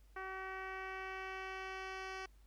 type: tone with low-pass filter sweep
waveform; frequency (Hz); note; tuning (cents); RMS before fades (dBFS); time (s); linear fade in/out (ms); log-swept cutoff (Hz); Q
10% pulse; 379.9; F#4; +46; -45; 0.16-2.26; 5; 1700 to 4300; 1.4
effects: added 50 Hz sine -60 dBFS peak until 2.46 s + pink hiss -74 dBFS RMS until 2.46 s